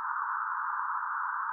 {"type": "band-pass noise", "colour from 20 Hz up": "white", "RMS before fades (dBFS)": -33, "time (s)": [0, 1.52], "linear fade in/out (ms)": 0, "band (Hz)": [910, 1500], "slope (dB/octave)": 96, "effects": []}